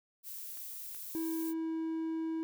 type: noise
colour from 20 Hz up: violet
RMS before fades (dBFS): -44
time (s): 0.23-1.54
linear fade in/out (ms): 50
type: clicks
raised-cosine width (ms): 0.3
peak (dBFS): -39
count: 2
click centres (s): 0.573 / 0.947
type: tone with pitch glide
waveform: triangle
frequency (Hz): 325.5 to 323.4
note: E4 to E4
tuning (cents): -22 to -33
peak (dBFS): -31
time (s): 1.15-2.43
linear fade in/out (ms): 0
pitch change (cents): -11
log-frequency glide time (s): 1.35-1.71
effects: none